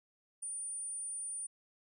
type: tone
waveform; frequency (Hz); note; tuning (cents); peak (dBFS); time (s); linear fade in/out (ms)
sine; 9310; D9; -16; -38; 0.42-1.47; 10
effects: none